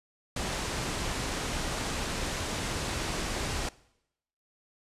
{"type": "low-pass noise", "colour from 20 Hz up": "pink", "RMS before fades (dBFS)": -33, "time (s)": [0.36, 3.69], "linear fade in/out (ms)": 5, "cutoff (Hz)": 9000, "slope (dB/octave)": 24, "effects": ["noise-tail reverb RT60 0.8 s tail -21 dB re dry", "resampled to 32000 Hz"]}